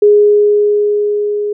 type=tone with level ramp; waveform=sine; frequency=414.9 Hz; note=G#4; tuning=2 cents flat; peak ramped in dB=-3 to -14 dBFS; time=0.02-1.53 s; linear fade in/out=5 ms; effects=none